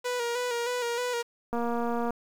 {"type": "tone with vibrato", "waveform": "sawtooth", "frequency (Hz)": 483, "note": "B4", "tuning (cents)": -39, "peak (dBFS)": -24, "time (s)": [0.04, 1.23], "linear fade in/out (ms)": 20, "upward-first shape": "square", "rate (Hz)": 3.2, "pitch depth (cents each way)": 38}
{"type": "click train", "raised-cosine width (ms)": 1, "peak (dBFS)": -18, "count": 137, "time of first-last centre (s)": [1.53, 2.106], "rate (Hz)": 236}
{"effects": ["low-pass 10000 Hz 12 dB/octave", "8-bit"]}